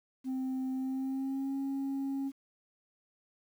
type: tone with pitch glide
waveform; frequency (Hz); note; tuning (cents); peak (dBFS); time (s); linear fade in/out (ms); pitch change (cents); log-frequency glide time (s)
sine; 260.7 to 273; C4 to C#4; -6 to -26; -29; 0.24-2.32; 50; +80; 0.73-1.57
effects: tanh soft clip ceiling -31 dBFS + 10-bit